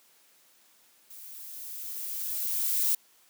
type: noise with level ramp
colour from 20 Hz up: violet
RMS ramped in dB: -47 to -25 dBFS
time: 1.1-2.95 s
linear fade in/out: 5 ms
effects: white hiss -62 dBFS RMS until 3.29 s + high-pass 200 Hz 12 dB/octave